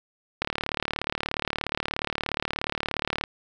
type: click train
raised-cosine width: 0.3 ms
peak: -10 dBFS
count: 105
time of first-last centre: 0.42-3.238 s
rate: 36.9 Hz
effects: none